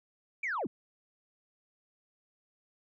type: linear sweep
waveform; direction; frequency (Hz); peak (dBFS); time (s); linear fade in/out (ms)
sine; down; 2395 to 150; -30; 0.43-0.67; 5
effects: tanh soft clip ceiling -27 dBFS